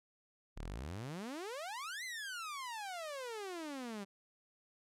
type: exponential two-way sweep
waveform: sawtooth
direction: up then down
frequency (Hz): 32.3 to 2093 to 192.3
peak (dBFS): -38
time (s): 0.56-4.05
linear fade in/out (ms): 20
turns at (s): 2.04
effects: low-pass 11000 Hz 12 dB/octave

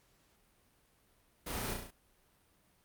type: noise with echo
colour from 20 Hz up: pink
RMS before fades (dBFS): -40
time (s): 1.46-1.74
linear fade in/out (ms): 10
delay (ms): 34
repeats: 5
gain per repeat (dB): -3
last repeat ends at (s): 1.91
effects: pink hiss -70 dBFS RMS until 2.84 s + Opus 48 kbps

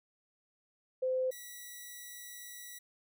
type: tone pair in turn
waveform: sine / 5% pulse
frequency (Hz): 515 / 1944.4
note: C5 / B6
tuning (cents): -28 / -28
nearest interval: octave + major seventh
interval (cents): 2300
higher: second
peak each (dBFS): -29 / -35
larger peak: first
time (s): 1.02-1.31 / 1.31-2.79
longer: second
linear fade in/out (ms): 10
effects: none

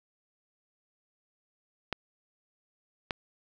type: clicks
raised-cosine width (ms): 0.3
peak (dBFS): -14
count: 2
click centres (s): 1.927 / 3.108
effects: none

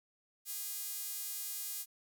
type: tone with high-pass filter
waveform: sawtooth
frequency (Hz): 410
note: G#4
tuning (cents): -22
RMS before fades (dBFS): -41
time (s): 0.45-1.86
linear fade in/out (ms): 50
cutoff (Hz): 9300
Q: 0.55
effects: none

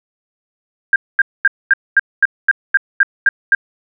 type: tone bursts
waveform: sine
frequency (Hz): 1600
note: G6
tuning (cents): +35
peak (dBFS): -6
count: 11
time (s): 0.93-3.549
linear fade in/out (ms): 2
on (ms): 29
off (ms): 230
effects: none

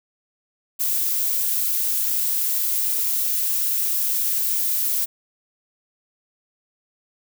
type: noise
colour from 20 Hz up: violet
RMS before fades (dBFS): -22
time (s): 0.79-5.06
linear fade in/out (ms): 20
effects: none

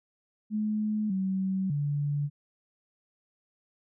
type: tone with pitch steps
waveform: sine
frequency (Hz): 213.3 / 190.3 / 144.8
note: G#3 / F#3 / D3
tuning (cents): +46 / +49 / -24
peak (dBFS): -26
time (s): 0.5-2.3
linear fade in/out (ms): 50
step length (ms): 600
effects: none

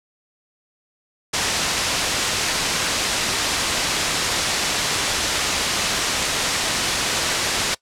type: low-pass noise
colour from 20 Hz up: white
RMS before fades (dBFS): -22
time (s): 1.33-7.75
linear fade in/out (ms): 10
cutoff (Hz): 6400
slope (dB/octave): 12
effects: noise-tail reverb RT60 0.1 s tail -22 dB re dry + low-pass 11000 Hz 12 dB/octave

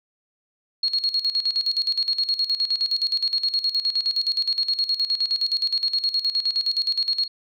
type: tone with tremolo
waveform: sine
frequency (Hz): 4300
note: C8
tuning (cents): +47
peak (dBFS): -18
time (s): 0.83-7.28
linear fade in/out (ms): 5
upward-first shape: square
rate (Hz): 9.6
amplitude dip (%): 75
effects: none

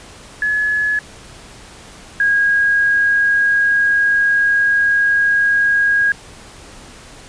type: tone pair in turn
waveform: sine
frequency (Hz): 1700 / 1638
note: G#6 / G#6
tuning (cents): +40 / -24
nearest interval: minor second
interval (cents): 64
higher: first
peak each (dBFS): -14 / -11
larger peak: second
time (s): 0.42-0.99 / 2.2-6.12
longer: second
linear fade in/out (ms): 2
effects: pink hiss -39 dBFS RMS until 7.28 s + resampled to 22050 Hz

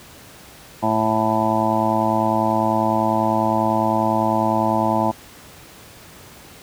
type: harmonic tone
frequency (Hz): 110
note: A2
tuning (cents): 0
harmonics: 1 / 2 / 3 / 5 / 6 / 7 / 8 / 9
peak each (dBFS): -28 / -23 / -25 / -28 / -23 / -26 / -22 / -25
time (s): 0.82-5.12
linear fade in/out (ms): 20
effects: pink hiss -43 dBFS RMS until 6.62 s + high-pass 60 Hz 12 dB/octave

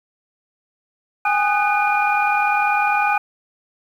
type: tone cluster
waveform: sine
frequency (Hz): 788 / 828 / 1235 / 1493 / 2429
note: G5 / G#5 / D#6 / F#6 / D#7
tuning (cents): +9 / -5 / -13 / +15 / -42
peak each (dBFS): -25 / -18 / -23 / -23 / -22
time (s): 1.25-3.18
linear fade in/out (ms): 5
effects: tanh soft clip ceiling -5 dBFS + 8-bit

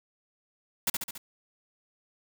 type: noise with echo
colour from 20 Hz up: white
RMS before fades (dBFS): -26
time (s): 0.87-0.9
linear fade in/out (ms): 5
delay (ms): 70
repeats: 4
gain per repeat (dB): -4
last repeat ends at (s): 1.18
effects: none

